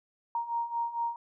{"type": "beating tone pair", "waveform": "sine", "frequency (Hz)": [932.3, 936.7], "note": ["A#5", "A#5"], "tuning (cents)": [0, 8], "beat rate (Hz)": 4.4, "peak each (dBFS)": [-35, -31], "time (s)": [0.35, 1.16], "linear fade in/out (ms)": 2, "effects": []}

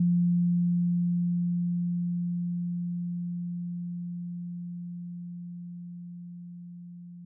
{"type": "tone with level ramp", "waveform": "sine", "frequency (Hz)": 174.61, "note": "F3", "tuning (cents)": 0, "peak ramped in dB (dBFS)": [-20, -42], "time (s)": [0, 7.25], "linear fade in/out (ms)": 5, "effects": []}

